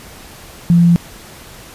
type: tone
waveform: sine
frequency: 171.6 Hz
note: F3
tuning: 30 cents flat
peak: -6 dBFS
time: 0.7-0.96 s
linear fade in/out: 0 ms
effects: pink hiss -37 dBFS RMS until 1.74 s + resampled to 32000 Hz